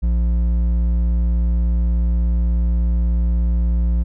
triangle tone with hard clipping, 58.27 Hz, A#1, in tune, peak -16 dBFS, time 0.02-4.04 s, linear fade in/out 20 ms, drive 10 dB, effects none

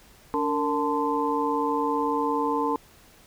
sine tone cluster, 287.4 / 458.7 / 882 / 1031 Hz, D4 / A#4 / A5 / C6, -37 / -28 / +4 / -26 cents, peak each -28 dBFS, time 0.34-2.76 s, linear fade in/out 0 ms, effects pink hiss -54 dBFS RMS until 3.26 s

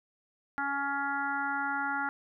harmonic tone, 280 Hz, C#4, 18 cents sharp, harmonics 1 / 3 / 4 / 5 / 6 / 7, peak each -40 / -34 / -42 / -32 / -40 / -44 dBFS, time 0.58-2.09 s, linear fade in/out 0 ms, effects none

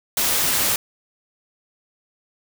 white noise, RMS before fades -20 dBFS, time 0.17-0.76 s, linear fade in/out 2 ms, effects none

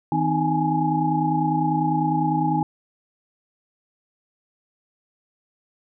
sine tone cluster, 159.6 / 256 / 311 / 828 / 858 Hz, D#3 / C4 / D#4 / G#5 / A5, +44 / -38 / -1 / -5 / -44 cents, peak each -24 / -27 / -25 / -23 / -30 dBFS, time 0.12-2.63 s, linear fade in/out 2 ms, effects none

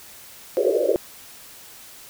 white band-pass noise, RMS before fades -20 dBFS, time 0.57-0.96 s, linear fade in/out 0 ms, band 340 to 600 Hz, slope 96 dB/octave, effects white hiss -44 dBFS RMS until 2.09 s

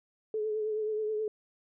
sine tone with vibrato, 430 Hz, A4, 40 cents flat, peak -29 dBFS, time 0.34-1.28 s, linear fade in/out 2 ms, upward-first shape triangle, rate 9.4 Hz, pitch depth 40 cents each way, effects none

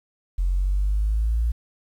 sine linear sweep, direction up, 43.65 to 58.27 Hz, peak -18 dBFS, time 0.38-1.52 s, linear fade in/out 10 ms, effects tanh soft clip ceiling -14 dBFS + 9-bit

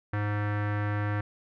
square tone with low-pass filter, 103.83 Hz, G#2, in tune, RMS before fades -29 dBFS, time 0.13-1.21 s, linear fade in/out 5 ms, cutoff 1700 Hz, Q 3.1, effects none

